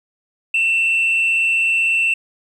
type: tone with frequency modulation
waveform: sine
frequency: 2688 Hz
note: E7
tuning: 33 cents sharp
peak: -12 dBFS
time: 0.54-2.14 s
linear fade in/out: 5 ms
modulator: 162 Hz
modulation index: 0.28
effects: tanh soft clip ceiling -12 dBFS + 8-bit